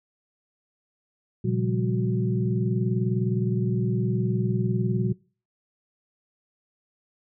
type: tone cluster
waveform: sine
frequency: 119.3 / 138.9 / 178.3 / 198.5 / 368.2 Hz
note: A#2 / C#3 / F3 / G3 / F#4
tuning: +41 / +4 / +36 / +22 / -8 cents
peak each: -25 / -32 / -28 / -29 / -31 dBFS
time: 1.44-5.13 s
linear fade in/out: 10 ms
effects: noise-tail reverb RT60 0.4 s tail -24 dB re dry